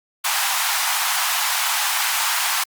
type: high-pass noise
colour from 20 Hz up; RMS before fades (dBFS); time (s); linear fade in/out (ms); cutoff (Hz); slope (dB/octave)
pink; -21; 0.24-2.64; 10; 780; 48
effects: Opus 48 kbps